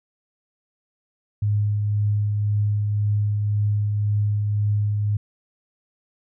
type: tone with tremolo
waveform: sine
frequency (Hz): 104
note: G#2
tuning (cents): +3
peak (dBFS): -17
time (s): 1.42-5.17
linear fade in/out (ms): 5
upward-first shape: triangle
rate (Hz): 1.9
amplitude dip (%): 30
effects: none